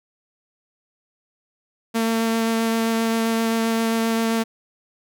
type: tone with vibrato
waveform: sawtooth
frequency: 226.5 Hz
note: A#3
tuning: 50 cents flat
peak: -15 dBFS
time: 1.94-4.44 s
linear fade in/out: 20 ms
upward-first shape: sine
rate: 7.6 Hz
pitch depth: 10 cents each way
effects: none